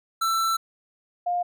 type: tone pair in turn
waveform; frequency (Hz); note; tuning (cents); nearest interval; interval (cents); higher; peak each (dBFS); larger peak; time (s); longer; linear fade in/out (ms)
square / sine; 1335 / 707.2; E6 / F5; +22 / +22; major seventh; 1100; first; -22; neither; 0.21-0.57 / 1.26-1.43; first; 10
effects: none

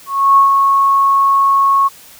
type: tone with ADSR envelope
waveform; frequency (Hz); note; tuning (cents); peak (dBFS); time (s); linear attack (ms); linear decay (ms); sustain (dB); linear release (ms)
sine; 1100; C#6; -14; -4; 0.06-1.89; 310; 120; -4; 24
effects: white hiss -40 dBFS RMS until 2.19 s

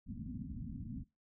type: low-pass noise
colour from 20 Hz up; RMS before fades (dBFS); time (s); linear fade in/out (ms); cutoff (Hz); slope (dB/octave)
white; -44; 0.06-1.04; 20; 270; 96
effects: noise-tail reverb RT60 0.2 s tail -18 dB re dry

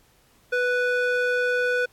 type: tone with band-pass filter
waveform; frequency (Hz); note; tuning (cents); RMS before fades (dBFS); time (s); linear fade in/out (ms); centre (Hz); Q
square; 494.1; B4; +1; -23; 0.52-1.86; 10; 1200; 1.7
effects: pink hiss -60 dBFS RMS until 1.92 s + AAC 64 kbps

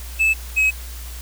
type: tone pair in turn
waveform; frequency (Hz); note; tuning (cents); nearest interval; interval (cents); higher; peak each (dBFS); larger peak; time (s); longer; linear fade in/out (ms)
triangle; 2617 / 2553; E7 / D#7; -13 / +44; unison; 43; first; -12; neither; 0.19-0.34 / 0.56-0.71; neither; 20
effects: added 60 Hz sine -31 dBFS peak until 1.21 s + white hiss -39 dBFS RMS until 1.21 s

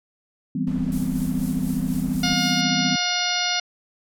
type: chord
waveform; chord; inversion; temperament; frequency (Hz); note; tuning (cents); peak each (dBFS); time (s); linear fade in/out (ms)
sine; C major seventh; first; equal; 164.81 / 196 / 246.9 / 261.6; E3 / G3 / B3 / C4; 0 / 0 / 0 / 0; -27; 0.55-2.96; 5
type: noise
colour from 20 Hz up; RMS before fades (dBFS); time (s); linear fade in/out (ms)
brown; -35; 0.67-2.34; 2
type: noise with tremolo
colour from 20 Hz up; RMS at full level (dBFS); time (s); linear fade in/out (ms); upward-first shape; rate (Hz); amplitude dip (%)
violet; -34; 0.92-2.61; 0; sine; 4.1; 50
type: harmonic tone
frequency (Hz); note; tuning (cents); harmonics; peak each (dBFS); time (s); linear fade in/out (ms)
714; F5; +38; 1 / 2 / 3 / 4 / 5 / 6 / 7 / 8; -29 / -29 / -29 / -29 / -29 / -29 / -29 / -29; 2.23-3.6; 5
effects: low-pass 12000 Hz 12 dB/octave

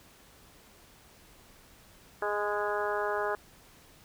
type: harmonic tone with a mistuned harmonic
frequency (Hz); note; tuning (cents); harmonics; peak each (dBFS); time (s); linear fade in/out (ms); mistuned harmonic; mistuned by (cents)
207.3; G#3; -3; 2 / 3 / 4 / 5 / 6 / 7 / 8; -33 / -35 / -36 / -37 / -38 / -38 / -39; 2.22-3.35; 2; 5; -18
effects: pink hiss -57 dBFS RMS until 4.04 s

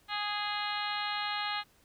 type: harmonic tone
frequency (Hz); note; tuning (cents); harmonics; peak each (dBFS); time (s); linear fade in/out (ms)
414.4; G#4; -4; 2 / 3 / 4 / 5 / 6 / 7 / 8 / 9 / 10; -37 / -38 / -40 / -41 / -44 / -42 / -43 / -43 / -41; 0.08-1.64; 50
effects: pink hiss -65 dBFS RMS until 1.84 s

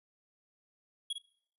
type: tone with echo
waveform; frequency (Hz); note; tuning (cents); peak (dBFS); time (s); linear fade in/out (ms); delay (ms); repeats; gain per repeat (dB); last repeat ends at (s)
square; 3322; G#7; 0; -33; 1.1-1.13; 5; 53; 1; -6; 1.183
effects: noise-tail reverb RT60 0.6 s tail -20 dB re dry + resampled to 24000 Hz

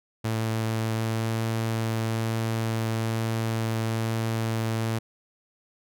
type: tone with pitch glide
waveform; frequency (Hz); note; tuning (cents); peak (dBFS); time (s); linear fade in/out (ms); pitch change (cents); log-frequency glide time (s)
sawtooth; 111.6 to 112.64; A2 to A2; +25 to +41; -21; 0.24-4.99; 10; +16; 0.94-1.2
effects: none

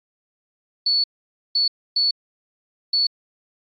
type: tone bursts at uneven times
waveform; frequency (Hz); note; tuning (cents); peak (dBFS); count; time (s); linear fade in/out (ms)
sine; 4435; C#8; 0; -16; 4; 0.86-1.04 / 1.55-1.68 / 1.96-2.11 / 2.93-3.07; 5
effects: AAC 64 kbps

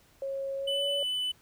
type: tone with pitch glide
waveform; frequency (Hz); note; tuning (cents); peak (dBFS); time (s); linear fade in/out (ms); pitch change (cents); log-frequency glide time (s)
sine; 545 to 566.2; C#5 to C#5; -29 to +37; -31; 0.22-1.03; 2; +66; 0.57-0.88
type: tone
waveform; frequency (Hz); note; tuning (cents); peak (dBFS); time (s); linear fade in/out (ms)
triangle; 2998; F#7; +22; -27; 0.67-1.32; 10
effects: pink hiss -62 dBFS RMS until 1.41 s

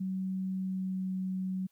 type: tone with pitch glide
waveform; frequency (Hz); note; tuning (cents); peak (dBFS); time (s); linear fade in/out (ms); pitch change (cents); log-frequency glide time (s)
sine; 188.6 to 187.3; F#3 to F#3; +33 to +21; -31; 0-1.67; 10; -12; 0.52-1.13
effects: white hiss -74 dBFS RMS until 1.71 s

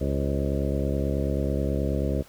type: harmonic tone with a mistuned harmonic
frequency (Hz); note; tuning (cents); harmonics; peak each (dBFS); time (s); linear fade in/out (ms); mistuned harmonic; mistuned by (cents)
69.3; C#2; 0; 1 / 2 / 3 / 4 / 5 / 6 / 7 / 8 / 9; -27 / -30 / -32 / -33 / -34 / -35 / -35 / -36 / -37; 0-2.23; 20; 7; +54
effects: pink hiss -52 dBFS RMS until 2.28 s

